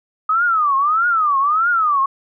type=tone with vibrato; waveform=sine; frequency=1244.5 Hz; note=D#6; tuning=in tune; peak=-13 dBFS; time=0.29-2.06 s; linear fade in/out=5 ms; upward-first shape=triangle; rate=1.6 Hz; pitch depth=270 cents each way; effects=none